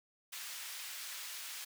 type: high-pass noise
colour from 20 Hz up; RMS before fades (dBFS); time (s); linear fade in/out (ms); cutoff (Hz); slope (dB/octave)
pink; -45; 0.32-1.65; 10; 2000; 12
effects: none